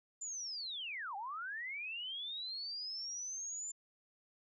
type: linear two-way sweep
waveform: sine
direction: down then up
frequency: 7200 to 758 to 7200 Hz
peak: -40 dBFS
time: 0.21-3.72 s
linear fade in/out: 10 ms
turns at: 1.16 s
effects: none